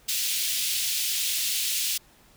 pink high-pass noise, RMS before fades -27 dBFS, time 0.08-1.98 s, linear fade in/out 10 ms, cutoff 2800 Hz, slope 24 dB/octave, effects pink hiss -57 dBFS RMS until 2.36 s

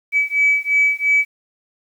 sine beating tone pair, 2288 / 2290.9 Hz, D7 / D7, -46 / -44 cents, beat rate 2.9 Hz, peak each -16 dBFS, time 0.12-1.25 s, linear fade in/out 50 ms, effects tanh soft clip ceiling -6 dBFS + 8-bit

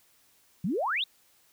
sine exponential sweep, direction up, 155.56 to 3951 Hz, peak -26 dBFS, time 0.64-1.04 s, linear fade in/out 5 ms, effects white hiss -64 dBFS RMS until 1.52 s

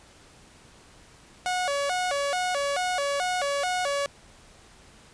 sawtooth tone with vibrato, 642 Hz, E5, 46 cents flat, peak -21 dBFS, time 1.46-4.06 s, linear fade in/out 0 ms, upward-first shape square, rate 2.3 Hz, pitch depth 220 cents each way, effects pink hiss -53 dBFS RMS until 5.13 s + resampled to 22050 Hz

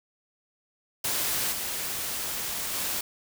white noise with level steps, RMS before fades -28 / -32 / -30 dBFS, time 1.04-3.01 s, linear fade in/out 5 ms, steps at 1.51 / 2.73 s, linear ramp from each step 20 ms, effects none

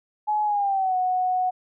sine tone with pitch glide, 846 to 736.5 Hz, G#5 to F#5, +32 to -8 cents, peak -20 dBFS, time 0.27-1.51 s, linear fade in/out 20 ms, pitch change -240 cents, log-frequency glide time 0.44-0.96 s, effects none

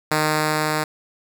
5% pulse tone with level ramp, 153.9 Hz, D#3, 19 cents flat, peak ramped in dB -6 to -9 dBFS, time 0.11-0.84 s, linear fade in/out 5 ms, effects none

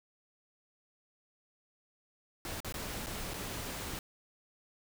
pink noise with dropouts, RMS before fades -40 dBFS, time 2.45-3.99 s, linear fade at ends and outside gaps 1 ms, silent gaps 2.603-2.646 / 2.724-2.741 / 3.062-3.068 / 3.336-3.341 s, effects none

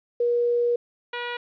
sine / 10% pulse tone pair in turn, 478.7 / 482.6 Hz, A#4 / B4, +46 / -40 cents, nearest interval unison, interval 14 cents, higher second, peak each -19 / -20 dBFS, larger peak first, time 0.2-0.76 / 1.13-1.37 s, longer first, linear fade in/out 5 ms, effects resampled to 11025 Hz + 10-bit

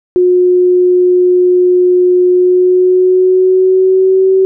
sine tone with pitch glide, 361.1 to 380.4 Hz, F#4 to F#4, -42 to +48 cents, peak -5 dBFS, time 0.16-4.45 s, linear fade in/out 0 ms, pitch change +90 cents, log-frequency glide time 2.29-4.32 s, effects none

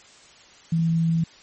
sine tone with quantisation, 164.81 Hz, E3, in tune, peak -18 dBFS, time 0.72-1.24 s, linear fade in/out 5 ms, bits 8, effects white hiss -50 dBFS RMS until 1.42 s + MP3 32 kbps

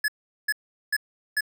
square tone bursts, 1708 Hz, G#6, 48 cents sharp, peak -22 dBFS, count 4, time 0.04-1.408 s, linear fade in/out 5 ms, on 42 ms, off 400 ms, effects none

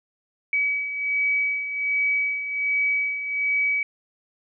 sine beating tone pair, 2276 / 2277.3 Hz, C#7 / C#7, +45 / +46 cents, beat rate 1.3 Hz, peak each -29 / -22 dBFS, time 0.53-3.83 s, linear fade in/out 2 ms, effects none

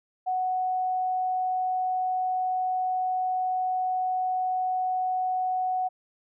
sine tone, 741 Hz, F#5, 2 cents sharp, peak -24 dBFS, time 0.26-5.89 s, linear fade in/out 20 ms, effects none

